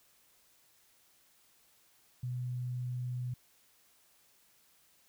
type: tone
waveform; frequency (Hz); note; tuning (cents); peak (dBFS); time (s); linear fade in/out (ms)
sine; 124.4; B2; +13; -34; 2.23-3.34; 5
effects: white hiss -67 dBFS RMS until 5.08 s